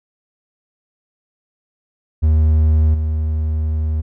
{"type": "tone with level steps", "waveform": "triangle", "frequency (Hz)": 77.78, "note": "D#2", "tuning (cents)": 0, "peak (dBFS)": [-8, -14], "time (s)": [2.22, 4.02], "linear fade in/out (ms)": 20, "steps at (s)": 2.94, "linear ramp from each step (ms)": 5, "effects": []}